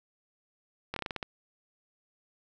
slowing click train, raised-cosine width 0.3 ms, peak -18 dBFS, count 8, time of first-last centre 0.94-1.228 s, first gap 23 ms, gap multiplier 1.19, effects none

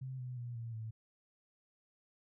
sine tone with pitch steps, 130.81 / 125.55 / 120.51 / 115.67 / 111.02 Hz, C3 / B2 / B2 / A#2 / A2, 0 / +29 / -42 / -13 / +16 cents, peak -40 dBFS, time 0.01-0.91 s, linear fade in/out 10 ms, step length 180 ms, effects none

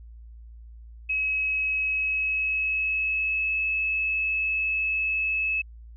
sine tone with pitch glide, 2561 to 2594 Hz, D#7 to E7, +49 to -28 cents, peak -23 dBFS, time 1.09-5.62 s, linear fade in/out 10 ms, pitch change +23 cents, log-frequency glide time 1.92-3.6 s, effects added 57 Hz sine -42 dBFS peak until 5.96 s

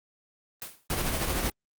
white noise with exponential decay, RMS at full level -34 dBFS, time 0.62-0.87 s, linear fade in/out 0 ms, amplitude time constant 53 ms
pink noise with tremolo, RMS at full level -26 dBFS, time 0.9-1.5 s, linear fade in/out 2 ms, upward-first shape triangle, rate 13 Hz, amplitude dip 50%
effects Opus 24 kbps

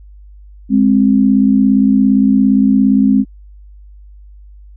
sine tone pair together, 206.1 / 263.5 Hz, G#3 / C4, -13 / +12 cents, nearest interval major third, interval 425 cents, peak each -10 dBFS, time 0.69-3.25 s, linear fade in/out 50 ms, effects added 50 Hz sine -35 dBFS peak until 4.76 s

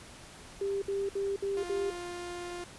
sine tone bursts, 395.6 Hz, G4, 16 cents sharp, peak -29 dBFS, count 5, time 0.61-1.904 s, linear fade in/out 5 ms, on 210 ms, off 61 ms
sawtooth tone, 351.4 Hz, F4, 11 cents sharp, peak -34 dBFS, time 1.57-2.64 s, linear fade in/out 2 ms
effects pink hiss -50 dBFS RMS until 2.78 s + resampled to 24000 Hz

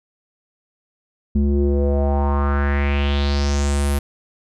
square tone with low-pass filter sweep, 70.9 Hz, C#2, 40 cents sharp, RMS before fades -18 dBFS, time 1.35-3.99 s, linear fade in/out 5 ms, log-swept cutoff 240 to 12000 Hz, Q 3.9, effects none

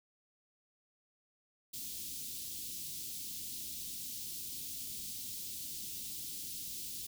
white band-stop noise, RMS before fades -43 dBFS, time 1.73-7.07 s, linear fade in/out 10 ms, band 310 to 3300 Hz, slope 24 dB/octave, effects none

